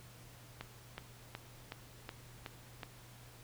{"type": "click train", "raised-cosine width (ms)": 0.3, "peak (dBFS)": -26, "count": 7, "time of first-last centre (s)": [0.61, 2.832], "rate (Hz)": 2.7, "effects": ["added 120 Hz sine -57 dBFS peak until 3.43 s", "pink hiss -58 dBFS RMS until 3.43 s"]}